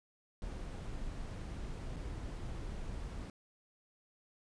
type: noise with dropouts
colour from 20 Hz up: brown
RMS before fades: -42 dBFS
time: 0.42-3.3 s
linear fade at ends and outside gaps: 1 ms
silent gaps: 1.962-1.966 s
effects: resampled to 22050 Hz